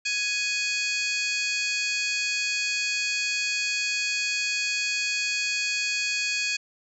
harmonic tone with a mistuned harmonic, 833 Hz, G#5, 5 cents sharp, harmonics 2 / 3 / 4 / 5 / 6 / 7 / 8 / 9, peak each -36 / -27 / -37 / -31 / -38 / -42 / -35 / -38 dBFS, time 0.05-6.57 s, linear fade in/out 10 ms, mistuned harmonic 5, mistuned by +110 cents, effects none

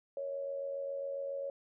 sine tone with amplitude modulation, 554.4 Hz, C#5, in tune, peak -33 dBFS, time 0.17-1.5 s, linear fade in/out 2 ms, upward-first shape sine, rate 87.3 Hz, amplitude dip 55%, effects none

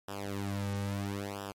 sawtooth tone with flanger, 99.8 Hz, G2, 32 cents sharp, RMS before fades -36 dBFS, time 0.08-1.52 s, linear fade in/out 5 ms, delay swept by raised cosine 0.46 to 2.96 ms, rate 0.74 Hz, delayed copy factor -0.95, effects MP3 64 kbps

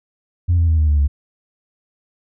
sine tone with pitch steps, 87.31 / 83.75 / 80.34 / 77.07 / 73.93 / 70.92 Hz, F2 / E2 / E2 / D#2 / D2 / C#2, 0 / +28 / -44 / -16 / +12 / +40 cents, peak -10 dBFS, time 0.48-1.08 s, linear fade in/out 20 ms, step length 100 ms, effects tanh soft clip ceiling -9 dBFS

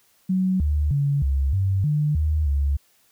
sine tone with pitch steps, 186.8 / 74.3 / 141.6 / 68.4 / 96.5 / 149.4 / 77 / 70.5 Hz, F#3 / D2 / C#3 / C#2 / G2 / D3 / D#2 / C#2, +17 / +21 / +37 / -23 / -27 / +30 / -17 / +30 cents, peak -18 dBFS, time 0.29-2.77 s, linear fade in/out 10 ms, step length 310 ms, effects white hiss -61 dBFS RMS until 3.11 s

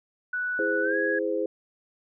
sine tone with pitch glide, 1480 to 1661.2 Hz, F#6 to G#6, 0 to 0 cents, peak -26 dBFS, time 0.33-1.19 s, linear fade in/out 5 ms, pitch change +200 cents, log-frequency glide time 0.82-0.96 s
sine chord, E augmented, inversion none, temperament equal with one note detuned, 329.6 / 415.3 / 517.2 Hz, E4 / G#4 / B#4, 0 / 0 / -20 cents, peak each -30 / -29 / -28 dBFS, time 0.59-1.46 s, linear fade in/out 2 ms
effects none

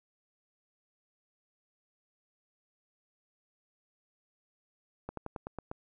slowing click train, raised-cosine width 1 ms, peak -24 dBFS, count 7, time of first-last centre 5.09-5.714 s, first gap 83 ms, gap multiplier 1.09, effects none

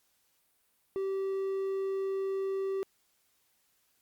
triangle tone, 387.3 Hz, G4, 21 cents flat, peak -28 dBFS, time 0.96-2.83 s, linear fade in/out 0 ms, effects white hiss -72 dBFS RMS until 4.01 s + Opus 48 kbps

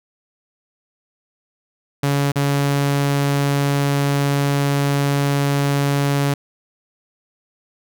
sawtooth tone with dropouts, 141.3 Hz, C#3, 34 cents sharp, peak -12 dBFS, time 2.03-6.34 s, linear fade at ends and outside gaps 5 ms, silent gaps 2.319-2.357 s, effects none

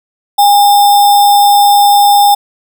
sine tone with sample-and-hold, 814 Hz, G#5, 35 cents flat, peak -3 dBFS, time 0.38-2.35 s, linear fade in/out 10 ms, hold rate 4410 Hz, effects none

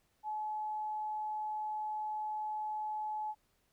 sine tone, 855 Hz, A5, 50 cents flat, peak -35 dBFS, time 0.23-3.35 s, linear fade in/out 50 ms, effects pink hiss -75 dBFS RMS until 3.72 s

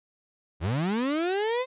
35% pulse linear sweep, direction up, 70.5 to 523.3 Hz, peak -23 dBFS, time 0.6-1.66 s, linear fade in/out 50 ms, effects resampled to 8000 Hz

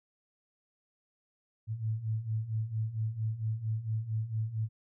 sine beating tone pair, 107.6 / 112 Hz, A2 / A2, -38 / +31 cents, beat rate 4.4 Hz, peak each -36 / -32 dBFS, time 1.67-4.69 s, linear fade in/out 50 ms, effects none

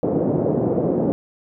white band-pass noise, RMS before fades -20 dBFS, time 0.03-1.12 s, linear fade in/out 0 ms, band 120 to 510 Hz, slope 24 dB/octave, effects none

